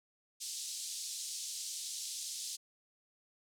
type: band-pass noise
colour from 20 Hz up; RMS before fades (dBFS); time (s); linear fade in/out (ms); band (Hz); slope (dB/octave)
white; -42; 0.4-2.57; 20; 3800 to 8700; 24
effects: none